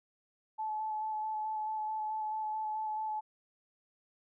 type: tone with vibrato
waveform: sine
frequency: 864 Hz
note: A5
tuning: 32 cents flat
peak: -33 dBFS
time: 0.58-3.21 s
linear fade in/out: 20 ms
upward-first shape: square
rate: 4.6 Hz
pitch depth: 12 cents each way
effects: none